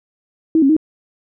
sine tone with pitch steps, 321.4 / 272.5 / 313.5 Hz, E4 / C#4 / D#4, -44 / -29 / +13 cents, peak -9 dBFS, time 0.55-0.766 s, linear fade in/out 2 ms, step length 72 ms, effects none

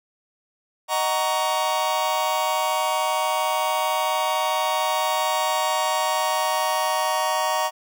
45% pulse chord, D# minor seventh, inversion none, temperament just, 622.3 / 746.7 / 933.4 / 1120.1 Hz, D#5 / F#5 / A#5 / C#6, 0 / +16 / +2 / +18 cents, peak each -27 / -27 / -25 / -27 dBFS, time 0.88-7.71 s, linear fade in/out 50 ms, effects none

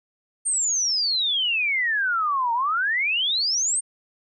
sine exponential two-way sweep, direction down then up, 8870 to 910 to 8870 Hz, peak -20 dBFS, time 0.45-3.81 s, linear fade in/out 20 ms, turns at 2.53 s, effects none

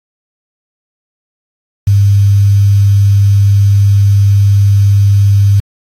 sine tone with quantisation, 100.2 Hz, G2, 38 cents sharp, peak -4 dBFS, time 1.87-5.6 s, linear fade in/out 5 ms, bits 5, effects AAC 48 kbps

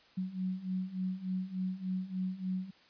sine beating tone pair, 183.8 / 187.2 Hz, F#3 / F#3, -11 / +20 cents, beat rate 3.4 Hz, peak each -38 / -35 dBFS, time 0.17-2.71 s, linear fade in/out 10 ms, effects white hiss -62 dBFS RMS until 2.89 s + resampled to 11025 Hz

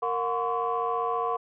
sine tone cluster, 463.9 / 723 / 1032 / 1127 Hz, A#4 / F#5 / C6 / C#6, -8 / -40 / -24 / +28 cents, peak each -30 dBFS, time 0.02-1.37 s, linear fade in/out 10 ms, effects tanh soft clip ceiling -17 dBFS

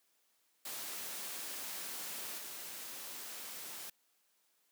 white noise with level steps, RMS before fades -43 / -46 dBFS, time 0.65-3.9 s, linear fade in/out 5 ms, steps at 2.38 s, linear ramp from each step 2 ms, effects white hiss -75 dBFS RMS until 4.71 s + high-pass 200 Hz 12 dB/octave

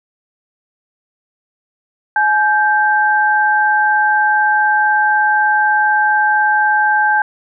sine tone pair together, 847.7 / 1571 Hz, G#5 / G6, +35 / +3 cents, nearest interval major seventh, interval 1068 cents, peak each -13 dBFS, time 2.16-7.22 s, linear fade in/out 2 ms, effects none

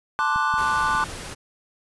triangle chord, D dominant seventh, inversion second, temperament equal, 880 / 1046.5 / 1174.7 / 1480 Hz, A5 / C6 / D6 / F#6, 0 / 0 / 0 / 0 cents, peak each -24 / -25 / -22 / -23 dBFS, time 0.19-1.04 s, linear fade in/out 0 ms
clicks, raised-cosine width 5 ms, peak -24 dBFS, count 3, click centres 0.36 / 0.54 / 0.951 s
pink noise, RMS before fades -35 dBFS, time 0.57-1.35 s, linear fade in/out 20 ms
effects resampled to 24000 Hz

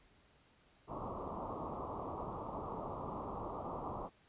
white low-pass noise, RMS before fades -43 dBFS, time 0.87-4.1 s, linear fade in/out 50 ms, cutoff 1200 Hz, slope 96 dB/octave, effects pink hiss -68 dBFS RMS until 4.28 s + resampled to 8000 Hz

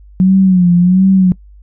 sine tone with vibrato, 183 Hz, F#3, 19 cents flat, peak -5 dBFS, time 0.2-1.32 s, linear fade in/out 0 ms, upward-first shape sine, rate 1.4 Hz, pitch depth 84 cents each way, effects noise-tail reverb RT60 0.1 s tail -22 dB re dry + added 50 Hz sine -36 dBFS peak until 1.62 s

